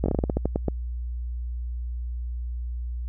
slowing click train, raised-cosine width 2 ms, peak -10 dBFS, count 12, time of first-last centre 0.04-0.683 s, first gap 20 ms, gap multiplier 1.2, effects added 60 Hz sine -28 dBFS peak until 3.08 s

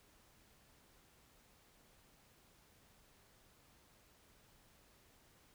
silence, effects pink hiss -68 dBFS RMS until 5.54 s

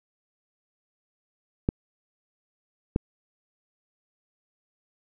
clicks, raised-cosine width 3 ms, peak -9 dBFS, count 2, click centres 1.689 / 2.961 s, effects none

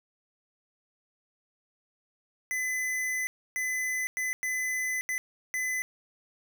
square tone bursts at uneven times, 2016 Hz, B6, 35 cents sharp, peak -29 dBFS, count 6, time 2.51-3.27 / 3.56-4.07 / 4.17-4.33 / 4.43-5.01 / 5.09-5.18 / 5.54-5.82 s, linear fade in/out 0 ms, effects none

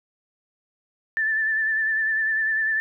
sine tone with vibrato, 1760 Hz, A6, in tune, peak -20 dBFS, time 1.17-2.8 s, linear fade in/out 0 ms, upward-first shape sine, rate 10 Hz, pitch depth 33 cents each way, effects none

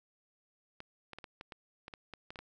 clicks, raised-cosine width 0.3 ms, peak -29 dBFS, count 12, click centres 0.804 / 1.133 / 1.186 / 1.242 / 1.411 / 1.522 / 1.881 / 1.938 / 2.137 / 2.305 / 2.358 / 2.39 s, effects none

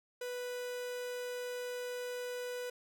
45% pulse tone, 493.9 Hz, B4, in tune, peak -38 dBFS, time 0.21-2.7 s, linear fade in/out 5 ms, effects none

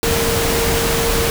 sine tone in noise, 460.9 Hz, A#4, 20 cents flat, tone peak -20 dBFS, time 0.03-1.3 s, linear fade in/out 0 ms, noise pink, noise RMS -18 dBFS, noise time 0.03-1.3 s, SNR -5 dB, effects none

